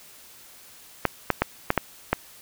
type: clicks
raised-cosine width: 0.5 ms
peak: -4 dBFS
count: 6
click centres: 1.053 / 1.303 / 1.42 / 1.704 / 1.777 / 2.13 s
effects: white hiss -49 dBFS RMS until 2.41 s